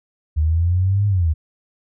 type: exponential two-way sweep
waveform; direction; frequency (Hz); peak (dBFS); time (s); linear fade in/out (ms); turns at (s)
sine; up then down; 75.1 to 103.83 to 75.1; -14; 0.36-1.34; 20; 1.07
effects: none